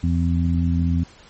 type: harmonic tone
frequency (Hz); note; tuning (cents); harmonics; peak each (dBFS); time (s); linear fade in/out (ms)
84.9; F2; -48; 1 / 2 / 3; -19 / -22 / -24; 0.03-1.04; 10
effects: pink hiss -48 dBFS RMS until 1.29 s + MP3 32 kbps